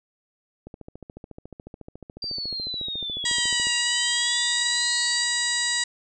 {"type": "click train", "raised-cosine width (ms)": 2, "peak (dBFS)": -26, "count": 43, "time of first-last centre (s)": [0.67, 3.67], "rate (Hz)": 14}
{"type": "exponential two-way sweep", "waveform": "sine", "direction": "down then up", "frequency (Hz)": [4751, 2794, 4751], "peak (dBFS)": -28, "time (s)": [2.22, 5.24], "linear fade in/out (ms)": 5, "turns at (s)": 3.75}
{"type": "harmonic tone", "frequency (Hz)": 960, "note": "B5", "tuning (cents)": -49, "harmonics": [1, 2, 3, 4, 5, 6, 7, 8, 9], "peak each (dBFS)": [-39, -27, -37, -28, -30, -39, -35, -29, -37], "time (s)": [3.25, 5.84], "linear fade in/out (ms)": 5}
{"effects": []}